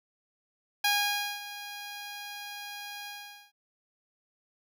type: tone with ADSR envelope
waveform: 10% pulse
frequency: 819 Hz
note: G#5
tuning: 24 cents flat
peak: -15 dBFS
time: 0.84-3.52 s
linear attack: 6 ms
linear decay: 550 ms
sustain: -16 dB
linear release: 450 ms
effects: none